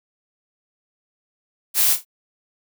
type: noise with echo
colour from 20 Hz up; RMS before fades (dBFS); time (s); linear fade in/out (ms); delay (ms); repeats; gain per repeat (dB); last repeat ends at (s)
blue; -17; 1.74-1.97; 50; 27; 3; -9; 2.051
effects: none